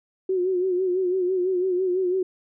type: tone with vibrato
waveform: sine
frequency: 367.6 Hz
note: F#4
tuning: 11 cents flat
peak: -20 dBFS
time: 0.29-2.23 s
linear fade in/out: 5 ms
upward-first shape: sine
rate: 6 Hz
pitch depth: 63 cents each way
effects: none